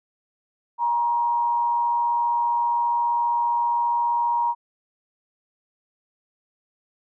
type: tone with frequency modulation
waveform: sine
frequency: 947 Hz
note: A#5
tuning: 27 cents sharp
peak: -19 dBFS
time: 0.78-4.55 s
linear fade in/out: 50 ms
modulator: 115 Hz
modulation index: 0.34
effects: none